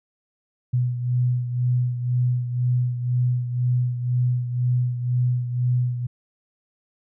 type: beating tone pair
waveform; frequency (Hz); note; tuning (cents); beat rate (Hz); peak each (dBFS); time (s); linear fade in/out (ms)
sine; 123.47 / 125.47; B2 / B2; 0 / +28; 2; -20 / -27; 0.73-6.07; 10
effects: none